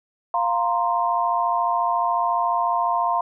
sine chord, F suspended fourth, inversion none, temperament equal, 698.5 / 932.3 / 1046.5 Hz, F5 / Bb5 / C6, 0 / 0 / 0 cents, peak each -23 dBFS, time 0.34-3.21 s, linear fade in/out 2 ms, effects none

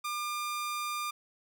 sawtooth tone, 1200 Hz, D6, 37 cents sharp, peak -29 dBFS, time 0.04-1.11 s, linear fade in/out 10 ms, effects none

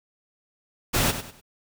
pink noise with echo, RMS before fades -22 dBFS, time 0.93-1.12 s, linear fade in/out 20 ms, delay 98 ms, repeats 3, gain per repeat -10 dB, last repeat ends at 1.414 s, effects none

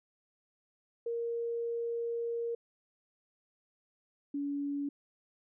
sine tone pair in turn, 467.1 / 284.4 Hz, A#4 / C#4, +3 / +45 cents, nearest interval major sixth, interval 858 cents, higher first, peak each -32 / -32 dBFS, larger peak neither, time 1.06-2.55 / 4.34-4.89 s, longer first, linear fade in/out 5 ms, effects none

